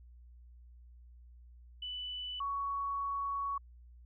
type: tone pair in turn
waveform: sine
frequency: 2984 / 1117.7 Hz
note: F#7 / C#6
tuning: +14 / +14 cents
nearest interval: octave + perfect fourth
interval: 1700 cents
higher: first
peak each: -38 / -33 dBFS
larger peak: second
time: 1.82-2.4 / 2.4-3.58 s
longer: second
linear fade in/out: 5 ms
effects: added 60 Hz sine -53 dBFS peak until 4.05 s